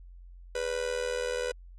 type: tone with amplitude modulation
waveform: 45% pulse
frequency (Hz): 493.9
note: B4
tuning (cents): 0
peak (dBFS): -26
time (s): 0.55-1.52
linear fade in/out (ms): 5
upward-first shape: sine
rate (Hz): 80.5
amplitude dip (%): 80
effects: added 44 Hz sine -46 dBFS peak until 1.78 s + resampled to 22050 Hz